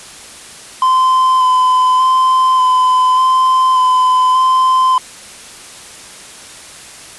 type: tone with vibrato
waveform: triangle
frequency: 1025 Hz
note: C6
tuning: 36 cents flat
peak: -6 dBFS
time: 0.82-4.98 s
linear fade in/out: 2 ms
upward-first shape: square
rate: 0.85 Hz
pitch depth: 13 cents each way
effects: white hiss -34 dBFS RMS until 7.18 s + resampled to 24000 Hz